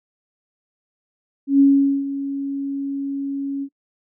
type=tone with ADSR envelope; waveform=sine; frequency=277.2 Hz; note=C#4; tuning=in tune; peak=-8 dBFS; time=1.47-3.69 s; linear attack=130 ms; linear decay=440 ms; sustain=-14 dB; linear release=65 ms; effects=noise-tail reverb RT60 0.1 s tail -21 dB re dry